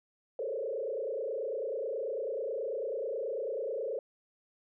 sine tone with frequency modulation, 493.9 Hz, B4, in tune, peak -32 dBFS, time 0.39-3.99 s, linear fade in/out 2 ms, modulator 29.2 Hz, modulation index 2.5, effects none

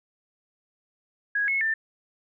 sine tone with pitch steps, 1657 / 2184 / 1784 Hz, G#6 / C#7 / A6, -4 / -26 / +23 cents, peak -22 dBFS, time 1.35-1.74 s, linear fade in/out 5 ms, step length 130 ms, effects none

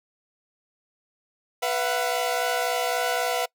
sawtooth chord, B suspended fourth, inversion none, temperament equal with one note detuned, 493.9 / 676.2 / 740 Hz, B4 / E5 / F#5, 0 / +44 / 0 cents, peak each -24 dBFS, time 1.62-3.46 s, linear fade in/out 10 ms, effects noise-tail reverb RT60 0.1 s tail -24 dB re dry

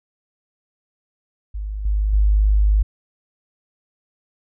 sine tone with level steps, 51.4 Hz, G#1, 17 cents flat, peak -24 / -16 / -12 dBFS, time 1.54-2.83 s, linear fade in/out 10 ms, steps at 1.85 / 2.13 s, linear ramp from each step 5 ms, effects none

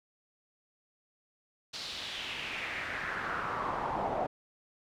brown noise with band-pass filter sweep, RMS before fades -36 dBFS, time 1.73-4.27 s, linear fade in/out 10 ms, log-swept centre 4500 to 700 Hz, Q 3, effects none

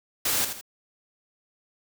white noise with echo, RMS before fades -25 dBFS, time 0.25-0.45 s, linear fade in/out 5 ms, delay 81 ms, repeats 2, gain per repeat -8 dB, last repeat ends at 0.612 s, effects none

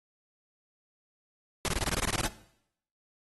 pink noise bursts, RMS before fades -29 dBFS, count 12, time 1.65-2.265 s, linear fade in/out 0 ms, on 32 ms, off 21 ms, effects noise-tail reverb RT60 0.7 s tail -17 dB re dry + AAC 32 kbps

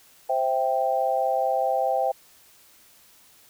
sine chord, C major, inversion none, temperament equal, 523.3 / 659.3 / 784 Hz, C5 / E5 / G5, 0 / 0 / 0 cents, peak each -26 / -26 / -24 dBFS, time 0.29-2.12 s, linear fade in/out 10 ms, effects white hiss -55 dBFS RMS until 3.49 s

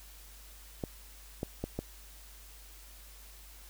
clicks, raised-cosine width 2 ms, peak -20 dBFS, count 4, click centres 0.838 / 1.431 / 1.64 / 1.79 s, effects added 50 Hz sine -52 dBFS peak until 3.69 s + white hiss -55 dBFS RMS until 3.69 s

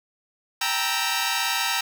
10% pulse tone cluster, 783 / 912 / 951 / 1312 Hz, G5 / A#5 / A#5 / E6, -2 / -38 / +34 / -9 cents, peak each -20 dBFS, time 0.61-1.81 s, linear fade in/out 5 ms, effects none

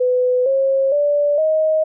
sine tone with pitch steps, 501 / 540.1 / 582.2 / 627.6 Hz, B4 / C#5 / D5 / D#5, +25 / -45 / -15 / +15 cents, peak -13 dBFS, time 0-1.84 s, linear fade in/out 10 ms, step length 460 ms, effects none

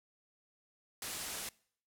white low-pass noise, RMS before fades -42 dBFS, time 1.02-1.49 s, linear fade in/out 2 ms, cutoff 12000 Hz, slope 24 dB/octave, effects noise-tail reverb RT60 0.6 s tail -24 dB re dry

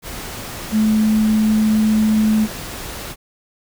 sine tone in noise, 216.3 Hz, A3, 29 cents flat, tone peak -12 dBFS, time 0.71-2.48 s, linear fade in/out 50 ms, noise pink, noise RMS -30 dBFS, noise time 0.02-3.16 s, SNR +15 dB, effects none

